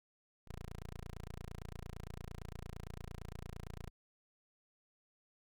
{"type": "tone", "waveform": "10% pulse", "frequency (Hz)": 28.78, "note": "A#0", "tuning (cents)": -21, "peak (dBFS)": -37, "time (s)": [0.47, 3.9], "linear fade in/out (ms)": 10, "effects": []}